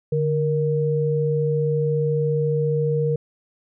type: tone pair together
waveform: sine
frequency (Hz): 147.6 / 468.6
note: D3 / A#4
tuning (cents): +9 / +9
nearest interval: octave + minor sixth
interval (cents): 2000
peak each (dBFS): -21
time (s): 0.12-3.16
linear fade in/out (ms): 5
effects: none